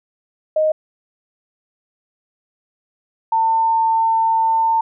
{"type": "tone pair in turn", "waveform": "sine", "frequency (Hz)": [622.3, 899.5], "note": ["D#5", "A5"], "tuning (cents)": [0, 38], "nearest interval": "tritone", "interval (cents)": 638, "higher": "second", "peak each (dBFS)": -13, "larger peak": "neither", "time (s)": [[0.56, 0.72], [3.32, 4.81]], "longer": "second", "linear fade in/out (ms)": 5, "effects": []}